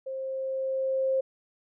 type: tone with level ramp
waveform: sine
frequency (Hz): 530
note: C5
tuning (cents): +22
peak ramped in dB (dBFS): -32 to -22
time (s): 0.06-1.21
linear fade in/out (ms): 10
effects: none